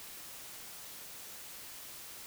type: silence
effects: white hiss -48 dBFS RMS until 2.26 s